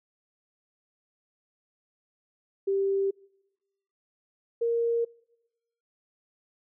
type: tone pair in turn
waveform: sine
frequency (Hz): 392 / 466.2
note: G4 / A#4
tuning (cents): 0 / 0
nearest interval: minor third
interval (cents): 300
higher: second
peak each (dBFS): -23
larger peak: neither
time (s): 2.67-3.11 / 4.61-5.05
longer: neither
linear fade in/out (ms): 10
effects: noise-tail reverb RT60 1.0 s tail -26 dB re dry